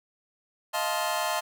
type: chord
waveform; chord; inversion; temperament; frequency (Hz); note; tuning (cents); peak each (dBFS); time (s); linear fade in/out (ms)
sawtooth; F dominant seventh; third; just; 628.6 / 698.5 / 873.1 / 1047.7; Eb5 / F5 / A5 / C6; +18 / 0 / -14 / +2; -28; 0.73-1.41; 20
effects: none